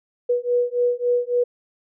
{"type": "beating tone pair", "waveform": "sine", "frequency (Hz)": [485.5, 489.1], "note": ["B4", "B4"], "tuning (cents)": [-30, -17], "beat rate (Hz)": 3.6, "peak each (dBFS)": -21, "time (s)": [0.29, 1.44], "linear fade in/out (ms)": 10, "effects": []}